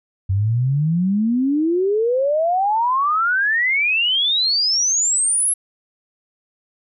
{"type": "exponential sweep", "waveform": "sine", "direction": "up", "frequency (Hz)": [92.8, 11175], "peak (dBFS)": -15, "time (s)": [0.29, 5.54], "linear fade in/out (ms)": 10, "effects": []}